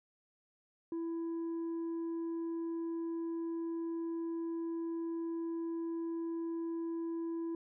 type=tone with tanh clipping; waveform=sine; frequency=332.4 Hz; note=E4; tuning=15 cents sharp; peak=-36 dBFS; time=0.92-7.55 s; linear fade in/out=2 ms; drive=3 dB; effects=none